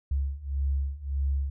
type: beating tone pair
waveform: sine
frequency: 68.1 / 69.8 Hz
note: C#2 / C#2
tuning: -30 / +13 cents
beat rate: 1.7 Hz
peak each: -30 / -28 dBFS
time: 0.11-1.5 s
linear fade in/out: 5 ms
effects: none